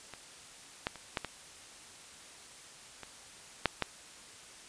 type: clicks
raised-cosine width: 0.3 ms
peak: -27 / -15 / -30 / -15 / -20 / -27 / -9 / -13 dBFS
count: 8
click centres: 0.137 / 0.869 / 0.957 / 1.172 / 1.247 / 3.033 / 3.657 / 3.823 s
effects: white hiss -52 dBFS RMS until 4.68 s + resampled to 22050 Hz